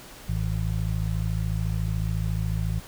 harmonic tone, 54 Hz, A1, 32 cents flat, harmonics 1 / 2 / 3, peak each -28 / -27 / -30 dBFS, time 0.28-2.8 s, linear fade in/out 10 ms, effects pink hiss -45 dBFS RMS until 2.87 s

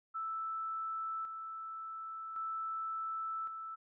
sine tone with tremolo, 1318.5 Hz, E6, in tune, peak -36 dBFS, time 0.14-3.76 s, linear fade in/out 20 ms, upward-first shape square, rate 0.45 Hz, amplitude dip 45%, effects none

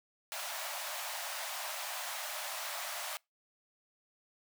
pink high-pass noise, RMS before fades -40 dBFS, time 0.32-3.17 s, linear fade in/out 0 ms, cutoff 580 Hz, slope 96 dB/octave, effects noise-tail reverb RT60 0.2 s tail -25 dB re dry

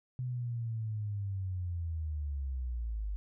sine linear sweep, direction down, 127.4 to 49 Hz, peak -33 dBFS, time 0.19-3.16 s, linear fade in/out 0 ms, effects none

